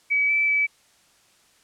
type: tone with pitch steps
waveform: sine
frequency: 2280 / 2315 / 2297 Hz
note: C#7 / D7 / D7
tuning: +48 / -25 / -39 cents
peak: -18 dBFS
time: 0.1-0.67 s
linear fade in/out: 20 ms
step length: 190 ms
effects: white hiss -59 dBFS RMS until 1.63 s + low-pass 9000 Hz 12 dB/octave